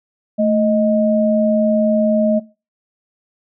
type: tone pair together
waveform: sine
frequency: 220 / 623.9 Hz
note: A3 / D#5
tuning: 0 / +5 cents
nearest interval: octave + tritone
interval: 1805 cents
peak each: -15 dBFS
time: 0.38-2.4 s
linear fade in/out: 20 ms
effects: noise-tail reverb RT60 0.3 s tail -20 dB re dry